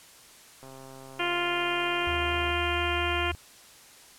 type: click train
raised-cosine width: 1 ms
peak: -33 dBFS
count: 251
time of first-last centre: 0.63-2.51 s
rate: 133 Hz
type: harmonic tone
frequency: 349.2 Hz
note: F4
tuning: in tune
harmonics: 1 / 2 / 3 / 4 / 5 / 6 / 7 / 8 / 9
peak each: -32 / -34 / -34 / -34 / -37 / -37 / -34 / -35 / -37 dBFS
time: 1.19-3.32 s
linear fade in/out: 10 ms
type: tone with vibrato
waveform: sine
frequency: 77.78 Hz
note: D#2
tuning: in tune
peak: -33 dBFS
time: 2.07-3.35 s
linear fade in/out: 0 ms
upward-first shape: sine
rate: 4.3 Hz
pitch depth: 29 cents each way
effects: white hiss -52 dBFS RMS until 4.18 s + low-pass 11000 Hz 12 dB/octave